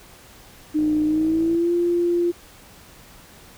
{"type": "tone with pitch glide", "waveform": "sine", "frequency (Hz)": [305.3, 346.7], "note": ["D#4", "F4"], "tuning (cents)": [-33, -13], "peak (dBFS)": -17, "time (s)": [0.74, 2.32], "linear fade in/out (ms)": 20, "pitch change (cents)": 220, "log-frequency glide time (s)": [1.06, 1.72]}
{"type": "click train", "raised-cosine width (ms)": 2, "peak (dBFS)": -25, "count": 44, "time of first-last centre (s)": [0.79, 1.548], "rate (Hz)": 56.7}
{"effects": ["pink hiss -47 dBFS RMS until 3.57 s"]}